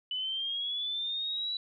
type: linear sweep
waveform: sine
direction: up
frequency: 2979 to 3951 Hz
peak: -31 dBFS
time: 0.11-1.57 s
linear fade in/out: 2 ms
effects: none

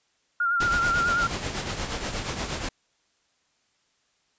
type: tone with vibrato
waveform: sine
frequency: 1399 Hz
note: F6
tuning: 3 cents sharp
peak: -21 dBFS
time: 0.4-1.27 s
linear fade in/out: 5 ms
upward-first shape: sine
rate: 9.2 Hz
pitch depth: 44 cents each way
type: noise with tremolo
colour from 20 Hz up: pink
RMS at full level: -28 dBFS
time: 0.6-2.69 s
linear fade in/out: 5 ms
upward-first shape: triangle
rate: 8.4 Hz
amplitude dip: 60%
effects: white hiss -69 dBFS RMS until 4.38 s + resampled to 16000 Hz

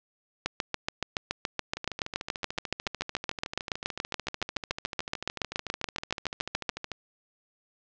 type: two click trains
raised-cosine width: 0.2 ms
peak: -17 / -10 dBFS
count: 71 / 45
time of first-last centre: 1.77-6.917 / 0.46-6.692 s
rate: 13.6 / 7.06 Hz
effects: low-pass 6000 Hz 12 dB/octave

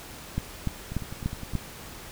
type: two click trains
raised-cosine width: 5 ms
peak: -14 / -23 dBFS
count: 5 / 7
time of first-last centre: 0.38-1.553 / 0.92-1.536 s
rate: 3.41 / 9.74 Hz
effects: pink hiss -43 dBFS RMS until 2.11 s

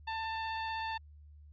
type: tone with vibrato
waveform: sawtooth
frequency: 891 Hz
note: A5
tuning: 22 cents sharp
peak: -31 dBFS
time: 0.07-0.98 s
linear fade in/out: 10 ms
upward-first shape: sine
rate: 16 Hz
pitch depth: 8 cents each way
effects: added 74 Hz sine -52 dBFS peak until 1.52 s + resampled to 11025 Hz

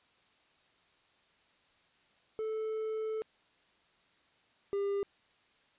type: tone pair in turn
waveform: triangle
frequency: 437.6 / 400 Hz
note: A4 / G4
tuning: -9 / +35 cents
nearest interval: major second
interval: 156 cents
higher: first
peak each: -31 / -28 dBFS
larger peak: second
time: 2.39-3.22 / 4.73-5.03 s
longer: first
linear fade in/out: 0 ms
effects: white hiss -68 dBFS RMS until 5.78 s + resampled to 8000 Hz

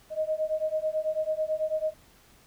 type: beating tone pair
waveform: sine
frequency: 620 / 629.1 Hz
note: D#5 / D#5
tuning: -6 / +19 cents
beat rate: 9.1 Hz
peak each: -29 / -29 dBFS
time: 0.1-1.94 s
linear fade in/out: 50 ms
effects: pink hiss -58 dBFS RMS until 2.46 s

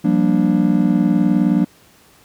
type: chord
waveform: triangle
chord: G minor seventh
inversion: third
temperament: just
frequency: 176.4 / 196 / 235.2 / 294 Hz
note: F3 / G3 / Bb3 / D4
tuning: +18 / 0 / +16 / +2 cents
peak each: -16 dBFS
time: 0.04-1.65 s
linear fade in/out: 10 ms
effects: pink hiss -50 dBFS RMS until 2.24 s + high-pass 80 Hz 12 dB/octave

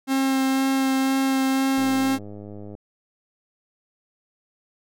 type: tone with vibrato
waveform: 45% pulse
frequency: 267 Hz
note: C4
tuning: 35 cents sharp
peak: -19 dBFS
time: 0.07-2.19 s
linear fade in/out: 50 ms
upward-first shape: sine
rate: 2 Hz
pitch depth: 9 cents each way
type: click train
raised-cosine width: 2 ms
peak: -26 dBFS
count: 101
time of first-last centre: 1.78-2.751 s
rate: 103 Hz
effects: none

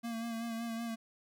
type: tone with vibrato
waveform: square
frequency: 229.9 Hz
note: A#3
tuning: 24 cents flat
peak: -37 dBFS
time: 0.03-0.96 s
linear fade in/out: 20 ms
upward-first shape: sine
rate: 5.3 Hz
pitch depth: 33 cents each way
effects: none

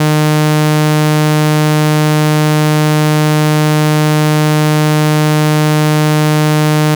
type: tone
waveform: sawtooth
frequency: 152.5 Hz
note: D#3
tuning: 34 cents flat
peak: -4 dBFS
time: 0-6.95 s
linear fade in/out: 5 ms
effects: none

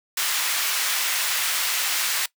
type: high-pass noise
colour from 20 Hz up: pink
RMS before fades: -24 dBFS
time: 0.17-2.26 s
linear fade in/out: 5 ms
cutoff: 1600 Hz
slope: 12 dB/octave
effects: noise-tail reverb RT60 0.1 s tail -20 dB re dry

